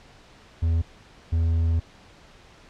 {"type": "tone bursts at uneven times", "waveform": "triangle", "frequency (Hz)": 82.41, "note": "E2", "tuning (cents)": 0, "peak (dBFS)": -17, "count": 2, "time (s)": [[0.62, 0.82], [1.32, 1.8]], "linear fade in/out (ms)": 10, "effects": ["pink hiss -51 dBFS RMS until 2.69 s", "low-pass 5000 Hz 12 dB/octave"]}